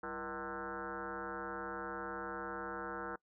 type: tone with frequency modulation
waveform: sine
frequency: 904 Hz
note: A5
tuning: 47 cents sharp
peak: -39 dBFS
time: 0.03-3.16 s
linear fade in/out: 5 ms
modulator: 142 Hz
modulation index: 4.6
effects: noise-tail reverb RT60 0.1 s tail -23 dB re dry